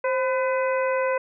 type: harmonic tone with a mistuned harmonic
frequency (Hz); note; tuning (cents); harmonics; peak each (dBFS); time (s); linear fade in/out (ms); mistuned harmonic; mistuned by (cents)
504; B4; +35; 1 / 2 / 3 / 4 / 5; -22 / -28 / -32 / -34 / -36; 0.04-1.18; 5; 1; +71
effects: none